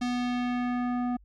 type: tone with low-pass filter sweep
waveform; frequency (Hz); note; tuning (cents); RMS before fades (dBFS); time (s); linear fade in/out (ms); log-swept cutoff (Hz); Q
square; 245.8; B3; -8; -29; 0.01-1.17; 10; 5700 to 920; 1.1
effects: added 50 Hz sine -53 dBFS peak until 1.24 s